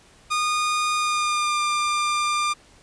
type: tone with pitch glide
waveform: sawtooth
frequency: 1225 to 1196.3 Hz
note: D#6 to D6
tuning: -27 to +32 cents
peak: -17 dBFS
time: 0.3-2.54 s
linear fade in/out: 20 ms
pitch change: -41 cents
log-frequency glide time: 0.96-1.62 s
effects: pink hiss -53 dBFS RMS until 2.82 s + resampled to 22050 Hz